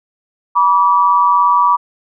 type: tone pair together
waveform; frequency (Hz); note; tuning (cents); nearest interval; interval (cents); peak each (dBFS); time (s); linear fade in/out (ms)
sine; 971.9 / 1155; B5 / D6; -28 / -29; minor third; 299; -11; 0.55-1.77; 20
effects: none